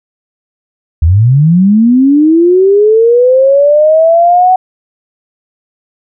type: linear sweep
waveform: sine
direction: up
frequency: 73.42 to 750 Hz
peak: -3 dBFS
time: 1.02-4.56 s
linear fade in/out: 5 ms
effects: none